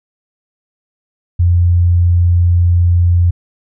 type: tone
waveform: sine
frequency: 87.31 Hz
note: F2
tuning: in tune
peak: -7 dBFS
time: 1.39-3.31 s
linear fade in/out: 10 ms
effects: none